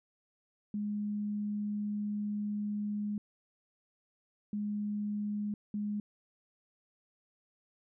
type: tone bursts at uneven times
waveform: sine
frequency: 207.7 Hz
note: G#3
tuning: in tune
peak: -32 dBFS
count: 3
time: 0.74-3.18 / 4.53-5.54 / 5.74-6 s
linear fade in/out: 2 ms
effects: none